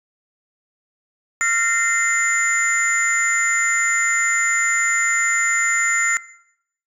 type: tone cluster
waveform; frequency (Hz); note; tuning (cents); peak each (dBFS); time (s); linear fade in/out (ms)
sine; 1376 / 1831 / 2078 / 7020; F6 / A#6 / C7 / A8; -26 / -32 / -12 / -5; -21; 1.41-6.17; 0
effects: noise-tail reverb RT60 0.7 s tail -18 dB re dry + tanh soft clip ceiling -9 dBFS